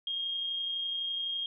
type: tone with amplitude modulation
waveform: sine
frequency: 3238 Hz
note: G#7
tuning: 45 cents flat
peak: -30 dBFS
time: 0.07-1.46 s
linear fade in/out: 2 ms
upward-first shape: sine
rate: 31.9 Hz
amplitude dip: 25%
effects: none